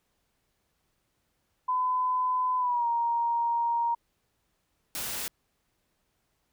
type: tone with pitch glide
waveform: sine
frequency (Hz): 1010 to 936.9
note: B5 to A#5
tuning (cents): +39 to +8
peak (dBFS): -24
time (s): 1.68-3.95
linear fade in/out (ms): 10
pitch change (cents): -131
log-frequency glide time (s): 2.58-2.87
type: noise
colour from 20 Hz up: white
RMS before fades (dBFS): -34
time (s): 4.95-5.28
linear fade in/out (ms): 0
effects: pink hiss -75 dBFS RMS until 6.52 s